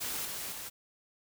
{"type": "noise with level steps", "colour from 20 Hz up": "white", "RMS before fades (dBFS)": [-36, -39, -42], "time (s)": [0, 0.7], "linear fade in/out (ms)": 20, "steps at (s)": [0.25, 0.52], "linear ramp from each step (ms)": 5, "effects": []}